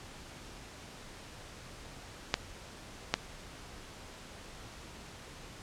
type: clicks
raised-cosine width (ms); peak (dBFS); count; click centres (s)
0.2; -8; 2; 2.341 / 3.14
effects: pink hiss -49 dBFS RMS until 5.62 s + low-pass 8000 Hz 12 dB/octave